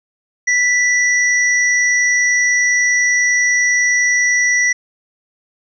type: tone pair together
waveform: sine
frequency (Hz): 1975.5 / 5795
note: B6 / F#8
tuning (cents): 0 / -37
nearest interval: octave + perfect fifth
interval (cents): 1863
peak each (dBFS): -12 / -19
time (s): 0.47-4.73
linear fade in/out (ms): 10
effects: none